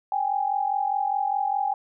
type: tone pair together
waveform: sine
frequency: 785.7 / 830.6 Hz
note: G5 / G#5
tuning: +4 / 0 cents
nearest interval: minor second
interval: 96 cents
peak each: -25 dBFS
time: 0.12-1.74 s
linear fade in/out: 2 ms
effects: none